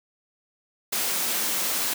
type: high-pass noise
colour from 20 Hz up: white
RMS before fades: -26 dBFS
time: 0.92-1.94 s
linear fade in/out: 10 ms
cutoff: 160 Hz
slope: 24 dB/octave
effects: none